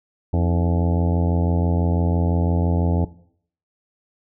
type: harmonic tone with a mistuned harmonic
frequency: 86 Hz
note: F2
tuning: 26 cents flat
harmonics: 1 / 2 / 3 / 4 / 5 / 6 / 7 / 8 / 9 / 10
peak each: -18 / -24 / -28 / -30 / -32 / -34 / -35 / -36 / -37 / -38 dBFS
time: 0.33-3.05 s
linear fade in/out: 5 ms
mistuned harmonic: 4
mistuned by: -100 cents
effects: noise-tail reverb RT60 0.6 s tail -17 dB re dry